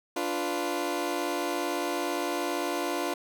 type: chord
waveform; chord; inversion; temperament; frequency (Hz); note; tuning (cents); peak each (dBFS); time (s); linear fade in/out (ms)
20% pulse; B diminished; first; equal with one note detuned; 291.5 / 349.2 / 493.9; D4 / F4 / B4; -13 / 0 / 0; -28 / -26 / -31; 0.16-3.14; 5
effects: none